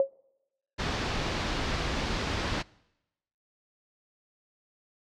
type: tone with exponential decay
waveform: sine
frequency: 544 Hz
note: C#5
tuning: 33 cents flat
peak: -16 dBFS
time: 0-0.13 s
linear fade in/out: 1 ms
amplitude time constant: 27 ms
type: low-pass noise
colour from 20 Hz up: pink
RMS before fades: -31 dBFS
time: 0.78-2.63 s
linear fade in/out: 20 ms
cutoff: 5200 Hz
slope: 24 dB/octave
effects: noise-tail reverb RT60 0.9 s tail -24 dB re dry